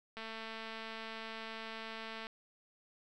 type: click train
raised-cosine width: 0.3 ms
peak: -29 dBFS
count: 469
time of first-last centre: 0.17-2.269 s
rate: 223 Hz
effects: none